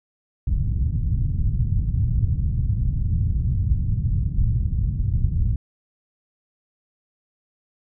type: low-pass noise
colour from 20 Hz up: white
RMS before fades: -21 dBFS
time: 0.47-5.56 s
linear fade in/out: 5 ms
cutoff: 120 Hz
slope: 24 dB/octave
effects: none